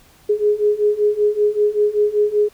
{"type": "beating tone pair", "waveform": "sine", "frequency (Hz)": [414.7, 419.9], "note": ["G#4", "G#4"], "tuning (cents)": [-3, 19], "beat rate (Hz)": 5.2, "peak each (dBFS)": [-18, -16], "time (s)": [0.29, 2.49], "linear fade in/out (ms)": 10, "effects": ["pink hiss -51 dBFS RMS until 2.53 s"]}